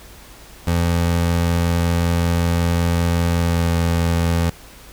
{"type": "tone with pitch glide", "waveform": "25% pulse", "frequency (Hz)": [85.3, 84.37], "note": ["F2", "E2"], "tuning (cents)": [-40, 41], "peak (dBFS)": -12, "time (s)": [0.67, 4.5], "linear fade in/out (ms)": 5, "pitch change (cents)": -19, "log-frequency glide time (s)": [3.35, 3.72], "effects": ["added 50 Hz sine -45 dBFS peak until 4.92 s", "pink hiss -43 dBFS RMS until 4.92 s"]}